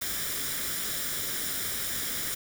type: noise with comb filter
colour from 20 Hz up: white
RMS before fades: -32 dBFS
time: 0.01-2.35 s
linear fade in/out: 10 ms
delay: 0.56 ms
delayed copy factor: +0.6
effects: none